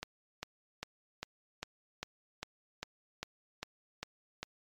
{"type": "click train", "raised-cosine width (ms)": 0.2, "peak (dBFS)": -20, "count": 12, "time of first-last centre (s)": [0.03, 4.43], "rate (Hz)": 2.5, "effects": ["MP3 96 kbps"]}